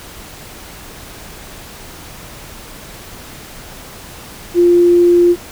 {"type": "tone", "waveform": "sine", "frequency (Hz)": 349.2, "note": "F4", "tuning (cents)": 0, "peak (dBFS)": -6, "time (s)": [4.54, 5.36], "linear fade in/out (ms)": 50, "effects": ["pink hiss -34 dBFS RMS until 5.51 s"]}